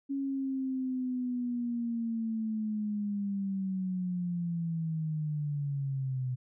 sine linear sweep, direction down, 277.2 to 125.5 Hz, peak -30 dBFS, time 0.09-6.36 s, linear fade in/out 20 ms, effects none

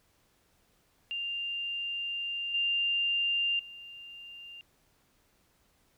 sine tone with level steps, 2793 Hz, F7, 1 cent flat, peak -32 / -26 / -44 dBFS, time 1.11-4.61 s, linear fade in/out 0 ms, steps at 2.54 / 3.59 s, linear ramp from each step 5 ms, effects pink hiss -69 dBFS RMS until 5.97 s

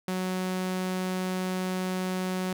sawtooth tone, 185 Hz, F#3, in tune, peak -24 dBFS, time 0.08-2.53 s, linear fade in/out 2 ms, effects none

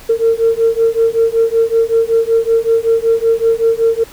sine beating tone pair, 453.2 / 458.5 Hz, A#4 / A#4, -49 / -29 cents, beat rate 5.3 Hz, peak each -12 dBFS, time 0.09-4.04 s, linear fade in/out 10 ms, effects tanh soft clip ceiling -3 dBFS + pink hiss -38 dBFS RMS until 4.12 s

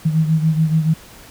sine beating tone pair, 157.4 / 164.4 Hz, D#3 / E3, +20 / -4 cents, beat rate 7 Hz, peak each -14 / -20 dBFS, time 0.05-0.94 s, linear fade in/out 10 ms, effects pink hiss -42 dBFS RMS until 1.3 s

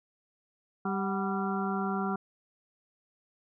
harmonic tone with a mistuned harmonic, 196 Hz, G3, in tune, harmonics 1 / 2 / 4 / 5 / 6 / 7, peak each -31 / -36 / -36 / -41 / -40 / -37 dBFS, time 0.85-2.16 s, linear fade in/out 5 ms, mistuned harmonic 4, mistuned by -67 cents, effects none

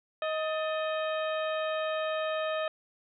harmonic tone with a mistuned harmonic, 628 Hz, D#5, 16 cents sharp, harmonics 1 / 2 / 3 / 4 / 5 / 6, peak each -30 / -36 / -40 / -42 / -44 / -46 dBFS, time 0.22-2.68 s, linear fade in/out 2 ms, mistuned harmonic 3, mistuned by -99 cents, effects none

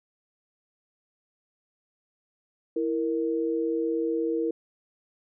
sine tone pair together, 329.2 / 465.6 Hz, E4 / A#4, -2 / -2 cents, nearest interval tritone, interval 600 cents, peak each -27 dBFS, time 2.76-4.51 s, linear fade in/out 5 ms, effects none

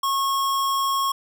square tone, 1092 Hz, C#6, 26 cents flat, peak -21 dBFS, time 0.03-1.12 s, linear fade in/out 5 ms, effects 10-bit

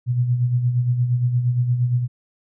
sine tone with tremolo, 122.9 Hz, B2, 8 cents flat, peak -14 dBFS, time 0.06-2.08 s, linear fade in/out 50 ms, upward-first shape sine, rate 8.6 Hz, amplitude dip 55%, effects none

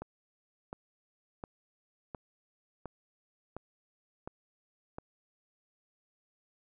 click train, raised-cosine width 1 ms, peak -26 dBFS, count 8, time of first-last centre 0.02-4.985 s, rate 1.41 Hz, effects none

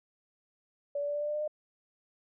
sine tone with pitch steps, 573 / 577.7 / 582.3 / 587.1 / 591.8 / 596.6 / 601.5 / 606.4 Hz, D5 / D5 / D5 / D5 / D5 / D5 / D5 / D#5, -43 / -29 / -15 / -1 / +13 / +27 / +41 / -45 cents, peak -30 dBFS, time 0.95-1.478 s, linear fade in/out 5 ms, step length 66 ms, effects none

